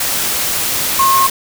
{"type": "tone in noise", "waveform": "sine", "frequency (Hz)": 1076, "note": "C6", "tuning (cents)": 48, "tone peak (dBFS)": -9, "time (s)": [0.99, 1.27], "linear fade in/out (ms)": 5, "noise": "white", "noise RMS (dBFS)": -17, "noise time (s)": [0, 1.3], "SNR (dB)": 5, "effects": []}